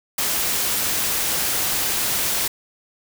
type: noise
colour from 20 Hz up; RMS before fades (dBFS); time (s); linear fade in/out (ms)
white; -22; 0.18-2.48; 5
effects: none